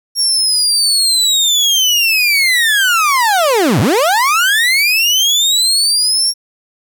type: linear two-way sweep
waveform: 30% pulse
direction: down then up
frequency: 5588 to 92 to 5588 Hz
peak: -7 dBFS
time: 0.15-6.34 s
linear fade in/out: 50 ms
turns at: 3.8 s
effects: none